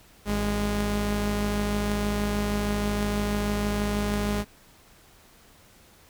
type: tone pair together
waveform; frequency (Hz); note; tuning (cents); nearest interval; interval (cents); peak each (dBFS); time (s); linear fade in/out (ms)
sawtooth; 53.1 / 206.1; G#1 / G#3; +39 / -13; octave + major seventh; 2348; -25 / -22; 0.25-4.45; 50
effects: pink hiss -55 dBFS RMS until 6.09 s